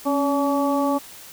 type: harmonic tone with a mistuned harmonic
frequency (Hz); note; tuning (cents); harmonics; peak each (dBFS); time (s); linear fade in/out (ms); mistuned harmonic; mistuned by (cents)
284.6; C#4; +46; 1 / 2 / 3 / 4; -21 / -24 / -26 / -27; 0.05-0.99; 20; 1; -51
effects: white hiss -42 dBFS RMS until 1.32 s